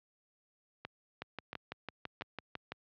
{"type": "two click trains", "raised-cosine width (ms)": 0.3, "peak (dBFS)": [-23, -24], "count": [10, 3], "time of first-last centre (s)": [[1.22, 2.72], [0.85, 2.211]], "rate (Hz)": [6, 1.47], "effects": ["high-pass 80 Hz 12 dB/octave", "low-pass 4000 Hz 12 dB/octave"]}